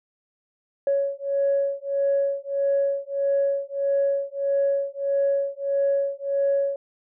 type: beating tone pair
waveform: sine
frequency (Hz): 556 / 557.6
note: C#5 / C#5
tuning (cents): +5 / +10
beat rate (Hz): 1.6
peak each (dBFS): -23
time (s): 0.87-6.76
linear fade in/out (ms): 2
effects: tanh soft clip ceiling -14 dBFS